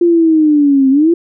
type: linear two-way sweep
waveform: sine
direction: down then up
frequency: 349.2 to 262.5 to 349.2 Hz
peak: -6 dBFS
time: 0.01-1.14 s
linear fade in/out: 5 ms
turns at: 0.9 s
effects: none